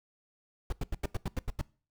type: noise bursts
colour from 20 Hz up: brown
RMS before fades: -31 dBFS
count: 9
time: 0.7-1.613 s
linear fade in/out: 2 ms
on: 25 ms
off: 86 ms
effects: noise-tail reverb RT60 0.4 s tail -22 dB re dry